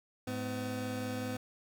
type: tone pair together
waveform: 25% pulse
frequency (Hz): 106.3 / 253.2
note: G#2 / B3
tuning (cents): +41 / +43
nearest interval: octave + minor third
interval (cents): 1502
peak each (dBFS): -36 / -33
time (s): 0.27-1.37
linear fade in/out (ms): 5
effects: none